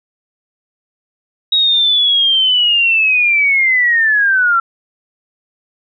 sine linear sweep, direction down, 3807 to 1341 Hz, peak -9 dBFS, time 1.52-4.6 s, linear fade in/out 5 ms, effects none

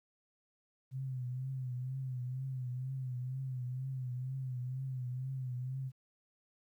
sine tone with vibrato, 128.7 Hz, C3, 28 cents flat, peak -36 dBFS, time 0.91-5.92 s, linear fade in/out 50 ms, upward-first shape triangle, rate 2.1 Hz, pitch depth 78 cents each way, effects 12-bit

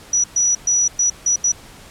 sine tone bursts at uneven times, 5870 Hz, F#8, 15 cents flat, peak -13 dBFS, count 6, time 0.13-0.24 / 0.36-0.55 / 0.67-0.88 / 0.99-1.1 / 1.26-1.36 / 1.44-1.52 s, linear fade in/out 5 ms, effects pink hiss -42 dBFS RMS until 1.9 s + low-pass 11000 Hz 12 dB/octave

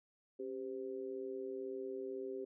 sine tone with amplitude modulation, 393 Hz, G4, 4 cents sharp, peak -36 dBFS, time 0.39-2.45 s, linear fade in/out 10 ms, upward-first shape sine, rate 122 Hz, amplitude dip 90%, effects none

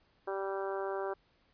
harmonic tone, 194.7 Hz, G3, 12 cents flat, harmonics 2 / 3 / 4 / 5 / 6 / 7 / 8, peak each -36 / -40 / -42 / -44 / -46 / -47 / -48 dBFS, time 0.27-1.14 s, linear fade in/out 10 ms, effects pink hiss -70 dBFS RMS until 1.53 s + resampled to 11025 Hz

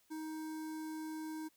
square tone with notch filter, 313.9 Hz, D#4, 15 cents sharp, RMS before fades -43 dBFS, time 0.1-1.49 s, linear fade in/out 20 ms, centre 2900 Hz, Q 0.86, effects white hiss -72 dBFS RMS until 1.56 s

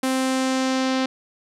sawtooth tone with low-pass filter sweep, 261.6 Hz, C4, in tune, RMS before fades -22 dBFS, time 0.03-1.06 s, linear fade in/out 5 ms, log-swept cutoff 11000 to 4600 Hz, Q 1.4, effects none

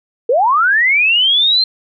sine linear sweep, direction up, 440 to 4186 Hz, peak -9 dBFS, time 0.29-1.64 s, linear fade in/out 5 ms, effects none

